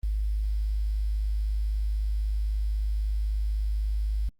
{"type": "tone with quantisation", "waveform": "sine", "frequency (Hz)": 51.9, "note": "G#1", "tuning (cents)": 0, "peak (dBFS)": -24, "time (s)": [0.03, 4.29], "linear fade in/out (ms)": 5, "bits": 9, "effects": ["Opus 24 kbps"]}